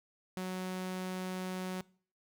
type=tone; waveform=sawtooth; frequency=185 Hz; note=F#3; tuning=in tune; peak=-32 dBFS; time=0.37-1.81 s; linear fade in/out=0 ms; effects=noise-tail reverb RT60 0.5 s tail -23 dB re dry